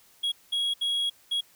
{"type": "tone bursts at uneven times", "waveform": "triangle", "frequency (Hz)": 3314, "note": "G#7", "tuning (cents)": -4, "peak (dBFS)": -23, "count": 4, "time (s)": [[0.23, 0.32], [0.52, 0.74], [0.81, 1.1], [1.31, 1.41]], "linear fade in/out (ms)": 10, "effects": ["white hiss -59 dBFS RMS until 1.55 s"]}